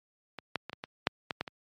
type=clicks; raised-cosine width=0.3 ms; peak=-23 / -13 / -23 / -22 / -21 / -8 / -15 / -15 / -23 dBFS; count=9; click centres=0.387 / 0.557 / 0.696 / 0.731 / 0.839 / 1.071 / 1.308 / 1.41 / 1.478 s; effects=high-pass 100 Hz 12 dB/octave + MP3 64 kbps